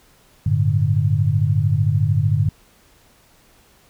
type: chord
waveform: sine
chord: G suspended second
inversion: none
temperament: equal with one note detuned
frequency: 98 / 111.34 / 146.83 Hz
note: G2 / A2 / D3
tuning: 0 / +21 / 0 cents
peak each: -19 dBFS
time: 0.46-2.49 s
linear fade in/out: 5 ms
effects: pink hiss -54 dBFS RMS until 3.89 s